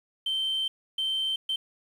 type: tone bursts at uneven times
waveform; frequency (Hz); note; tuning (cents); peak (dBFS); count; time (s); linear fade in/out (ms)
sine; 3113; G7; -13; -24; 3; 0.26-0.68 / 0.98-1.36 / 1.49-1.56; 5
effects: tanh soft clip ceiling -23 dBFS + 9-bit